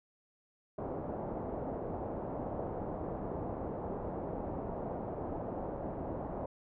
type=low-pass noise; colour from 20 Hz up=white; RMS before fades=-39 dBFS; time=0.78-6.46 s; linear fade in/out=5 ms; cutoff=740 Hz; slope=24 dB/octave; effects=none